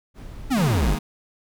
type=noise; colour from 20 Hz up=brown; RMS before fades=-36 dBFS; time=0.14-0.97 s; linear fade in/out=50 ms
type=exponential sweep; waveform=square; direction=down; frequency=290 to 40 Hz; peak=-19 dBFS; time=0.5-0.96 s; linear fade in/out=20 ms
type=chord; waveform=sawtooth; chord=D# suspended fourth; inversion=none; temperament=just; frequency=155.56 / 207.4 / 233.3 Hz; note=D#3 / G#3 / A#3; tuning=0 / -2 / +2 cents; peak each=-26 / -27 / -26 dBFS; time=0.56-0.99 s; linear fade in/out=10 ms
effects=none